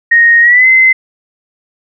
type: tone with pitch glide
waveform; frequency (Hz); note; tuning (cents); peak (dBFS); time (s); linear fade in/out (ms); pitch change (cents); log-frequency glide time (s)
sine; 1865 to 2057; A#6 to C7; 0 to -30; -3; 0.11-0.93; 10; +170; 0.41-0.67
effects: none